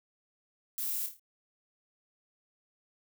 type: noise with echo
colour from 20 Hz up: violet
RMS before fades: -35 dBFS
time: 0.78-1.06 s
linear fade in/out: 0 ms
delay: 27 ms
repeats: 5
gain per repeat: -6 dB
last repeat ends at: 1.195 s
effects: none